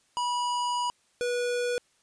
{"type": "tone pair in turn", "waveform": "square", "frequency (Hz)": [974, 487], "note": ["B5", "B4"], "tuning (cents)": [-24, -24], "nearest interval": "octave", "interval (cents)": 1200, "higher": "first", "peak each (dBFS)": -27, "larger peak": "neither", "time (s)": [[0.17, 0.9], [1.21, 1.78]], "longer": "first", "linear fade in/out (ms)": 0, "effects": ["white hiss -67 dBFS RMS until 2.02 s", "resampled to 22050 Hz"]}